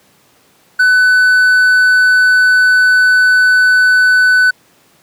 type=tone with hard clipping; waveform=triangle; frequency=1500 Hz; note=F#6; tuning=23 cents sharp; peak=-7 dBFS; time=0.79-4.51 s; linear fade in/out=10 ms; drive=6 dB; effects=pink hiss -50 dBFS RMS until 5.02 s + high-pass 150 Hz 12 dB/octave